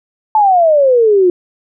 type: exponential sweep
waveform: sine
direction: down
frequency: 883 to 349.2 Hz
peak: -6 dBFS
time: 0.35-1.3 s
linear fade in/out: 2 ms
effects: none